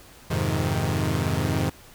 sawtooth chord, F minor seventh, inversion none, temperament equal with one note detuned, 87.31 / 103.83 / 130.81 / 156.74 Hz, F2 / Ab2 / C3 / Eb3, 0 / 0 / 0 / +13 cents, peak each -24 dBFS, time 0.3-1.7 s, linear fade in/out 10 ms, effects pink hiss -49 dBFS RMS until 1.94 s

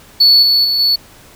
triangle tone with level steps, 4435 Hz, C#8, in tune, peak -3 / -7 / -11 / -8 dBFS, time 0.2-0.96 s, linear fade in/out 10 ms, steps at 0.42 / 0.64 / 0.79 s, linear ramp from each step 10 ms, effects tanh soft clip ceiling 0 dBFS + pink hiss -42 dBFS RMS until 1.35 s

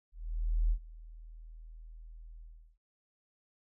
sine tone with ADSR envelope, 40.18 Hz, E1, 44 cents flat, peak -24 dBFS, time 0.12-2.78 s, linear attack 590 ms, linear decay 73 ms, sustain -22 dB, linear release 360 ms, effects none

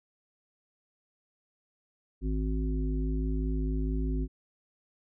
harmonic tone with a mistuned harmonic, 52.4 Hz, G#1, 16 cents sharp, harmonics 1 / 3 / 5 / 7, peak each -28 / -37 / -35 / -41 dBFS, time 2.21-4.28 s, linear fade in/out 50 ms, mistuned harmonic 1, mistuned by +23 cents, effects none

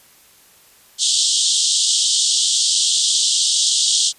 pink band-pass noise, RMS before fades -17 dBFS, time 0.98-4.13 s, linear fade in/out 50 ms, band 3100 to 8800 Hz, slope 96 dB/octave, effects white hiss -50 dBFS RMS until 4.18 s + resampled to 32000 Hz

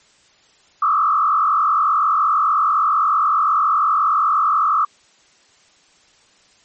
sine tone with frequency modulation, 1225 Hz, D#6, 27 cents flat, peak -13 dBFS, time 0.82-4.85 s, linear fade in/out 5 ms, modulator 45.6 Hz, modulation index 2, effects white hiss -54 dBFS RMS until 6.64 s + MP3 32 kbps

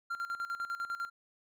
triangle tone with tremolo, 1382 Hz, F6, 19 cents flat, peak -31 dBFS, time 0.1-1.1 s, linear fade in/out 10 ms, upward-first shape square, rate 10 Hz, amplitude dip 75%, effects none

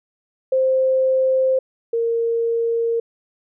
sine tone pair in turn, 523.3 / 462.3 Hz, C5 / A#4, 0 / -14 cents, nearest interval major second, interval 214 cents, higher first, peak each -14 / -17 dBFS, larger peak first, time 0.52-1.59 / 1.93-3 s, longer neither, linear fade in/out 5 ms, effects none

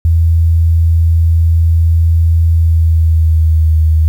sine tone with pitch glide, 82.41 to 78.96 Hz, E2 to D#2, 0 to +26 cents, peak -6 dBFS, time 0.05-4.08 s, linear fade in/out 0 ms, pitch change -74 cents, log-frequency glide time 2.51-3.77 s, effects 7-bit

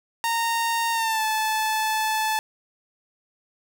sawtooth tone with pitch glide, 923 to 871.2 Hz, A#5 to A5, -17 to -17 cents, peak -18 dBFS, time 0.24-2.39 s, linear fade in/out 0 ms, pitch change -100 cents, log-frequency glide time 0.92-1.24 s, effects none

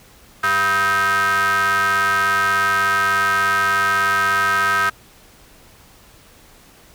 square ring-modulated tone, 146.83 Hz, D3, in tune, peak -13 dBFS, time 0.43-4.9 s, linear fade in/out 10 ms, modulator 1420 Hz, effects pink hiss -48 dBFS RMS until 6.94 s

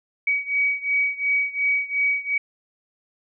sine beating tone pair, 2264 / 2266.8 Hz, C#7 / C#7, +36 / +38 cents, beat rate 2.8 Hz, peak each -22 / -24 dBFS, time 0.27-2.38 s, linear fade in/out 5 ms, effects none

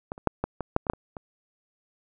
clicks, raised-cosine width 1 ms, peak -18 / -29 / -6 / -12 / -16 / -6 / -20 / -6 / -24 / -23 dBFS, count 10, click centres 0.119 / 0.179 / 0.273 / 0.44 / 0.607 / 0.764 / 0.868 / 0.899 / 0.935 / 1.168 s, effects none

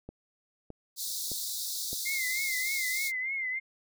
click train, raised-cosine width 2 ms, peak -28 dBFS, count 4, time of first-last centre 0.09-1.93 s, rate 1.63 Hz
pink high-pass noise, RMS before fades -35 dBFS, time 0.96-3.12 s, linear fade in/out 50 ms, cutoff 3700 Hz, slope 96 dB/octave
sine tone with vibrato, 2093 Hz, C7, in tune, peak -30 dBFS, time 2.05-3.6 s, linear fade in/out 20 ms, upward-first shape triangle, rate 3.3 Hz, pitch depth 90 cents each way
effects none

